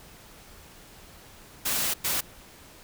white noise bursts at uneven times, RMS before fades -27 dBFS, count 2, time 1.65-1.94 / 2.04-2.21 s, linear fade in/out 10 ms, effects pink hiss -50 dBFS RMS until 2.83 s

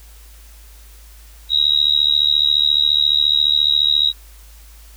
sine tone with amplitude modulation, 3827 Hz, A#7, 45 cents sharp, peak -8 dBFS, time 1.49-4.13 s, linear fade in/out 50 ms, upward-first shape sine, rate 74.4 Hz, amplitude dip 100%, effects added 53 Hz sine -40 dBFS peak until 4.96 s + white hiss -48 dBFS RMS until 4.96 s

